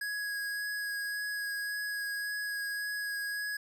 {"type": "tone with vibrato", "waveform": "square", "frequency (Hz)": 1661.2, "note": "G#6", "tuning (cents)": 0, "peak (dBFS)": -34, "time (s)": [0.01, 3.57], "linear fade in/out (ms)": 5, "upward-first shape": "sine", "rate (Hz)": 1.8, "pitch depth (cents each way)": 11, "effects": []}